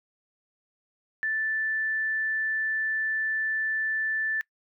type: tone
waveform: sine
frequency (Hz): 1760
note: A6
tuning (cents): 0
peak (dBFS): -25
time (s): 1.23-4.41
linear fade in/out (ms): 0
effects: noise-tail reverb RT60 0.1 s tail -23 dB re dry